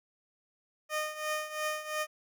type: tone with tremolo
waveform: 15% pulse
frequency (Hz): 613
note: D#5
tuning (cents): -26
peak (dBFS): -23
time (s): 0.89-2.07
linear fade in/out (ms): 50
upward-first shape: triangle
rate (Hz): 2.9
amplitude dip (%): 80
effects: none